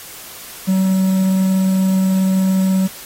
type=tone with quantisation; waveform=triangle; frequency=189.4 Hz; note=F#3; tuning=41 cents sharp; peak=-10 dBFS; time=0.67-2.88 s; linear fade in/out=20 ms; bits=6; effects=white hiss -35 dBFS RMS until 3.05 s + AAC 48 kbps